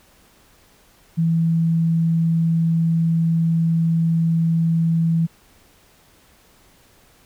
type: tone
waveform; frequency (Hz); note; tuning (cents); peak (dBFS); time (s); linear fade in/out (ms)
sine; 164.81; E3; 0; -15; 1.17-5.27; 20
effects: pink hiss -54 dBFS RMS until 7.25 s